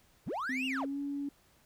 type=linear two-way sweep; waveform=triangle; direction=up then down; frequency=61.74 to 2885 to 321.4 Hz; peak=-31 dBFS; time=0.26-0.86 s; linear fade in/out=20 ms; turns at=0.66 s
type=tone with pitch glide; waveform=sine; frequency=259.5 to 283 Hz; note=C4 to C#4; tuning=-14 to +36 cents; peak=-33 dBFS; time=0.49-1.29 s; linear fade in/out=5 ms; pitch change=+150 cents; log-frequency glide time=0.62-0.99 s
effects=tanh soft clip ceiling -26 dBFS + pink hiss -66 dBFS RMS until 1.65 s